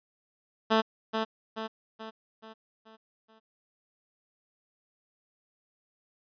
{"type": "tone with echo", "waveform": "10% pulse", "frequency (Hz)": 221, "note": "A3", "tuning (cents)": 8, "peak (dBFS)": -13, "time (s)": [0.7, 0.82], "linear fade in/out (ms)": 20, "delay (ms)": 430, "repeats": 6, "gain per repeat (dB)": -6, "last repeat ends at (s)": 3.4, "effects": ["resampled to 11025 Hz"]}